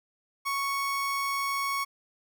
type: tone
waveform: 30% pulse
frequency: 1108.7 Hz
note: C#6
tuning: in tune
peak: -25 dBFS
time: 0.45-1.85 s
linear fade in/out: 20 ms
effects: none